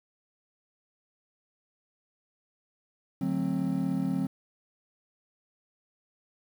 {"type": "chord", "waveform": "triangle", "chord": "D dominant seventh", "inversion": "none", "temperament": "just", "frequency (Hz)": [146.83, 183.54, 220.2, 264.3], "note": ["D3", "F#3", "A3", "C4"], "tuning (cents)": [0, -14, 2, 18], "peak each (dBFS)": [-34, -28, -34, -28], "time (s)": [3.21, 4.27], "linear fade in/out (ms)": 5, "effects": ["9-bit"]}